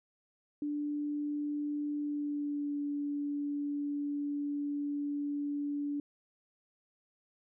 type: tone with pitch glide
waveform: sine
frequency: 293.7 to 288.7 Hz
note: D4 to D4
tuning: 0 to -30 cents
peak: -32 dBFS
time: 0.62-6 s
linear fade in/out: 2 ms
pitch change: -30 cents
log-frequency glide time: 1.97-2.8 s
effects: none